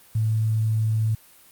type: tone with quantisation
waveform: sine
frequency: 110 Hz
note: A2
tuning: in tune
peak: -19 dBFS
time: 0.15-1.15 s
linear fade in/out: 5 ms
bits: 8
effects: white hiss -52 dBFS RMS until 1.51 s + Opus 32 kbps